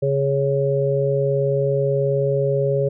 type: harmonic tone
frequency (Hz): 138.59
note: C#3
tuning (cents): 0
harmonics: 1 / 3 / 4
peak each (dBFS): -21 / -21 / -21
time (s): 0.02-2.89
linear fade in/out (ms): 10
effects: none